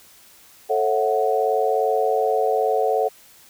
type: chord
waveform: sine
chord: F# minor seventh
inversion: first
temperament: equal with one note detuned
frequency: 440 / 542.6 / 659.3 / 740 Hz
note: A4 / C#5 / E5 / F#5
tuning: 0 / -37 / 0 / 0 cents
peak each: -21 / -24 / -26 / -22 dBFS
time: 0.69-3.09 s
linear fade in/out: 20 ms
effects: white hiss -50 dBFS RMS until 3.49 s